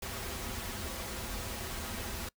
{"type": "noise with comb filter", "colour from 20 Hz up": "pink", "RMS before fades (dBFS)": -39, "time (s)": [0.02, 2.29], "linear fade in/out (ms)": 5, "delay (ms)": 6.7, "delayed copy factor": -0.65, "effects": ["noise-tail reverb RT60 0.1 s tail -24 dB re dry"]}